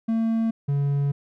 triangle tone pair in turn, 225.7 / 141.57 Hz, A3 / C#3, +44 / +37 cents, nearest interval minor sixth, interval 807 cents, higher first, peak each -18 dBFS, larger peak neither, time 0.08-0.51 / 0.68-1.12 s, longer second, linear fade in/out 10 ms, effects none

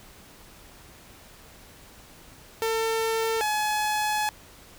sawtooth tone pair in turn, 449.2 / 848 Hz, A4 / G#5, +36 / +36 cents, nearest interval major seventh, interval 1100 cents, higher second, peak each -20 dBFS, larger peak neither, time 2.62-3.41 / 3.41-4.29 s, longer second, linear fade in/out 0 ms, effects pink hiss -50 dBFS RMS until 4.78 s

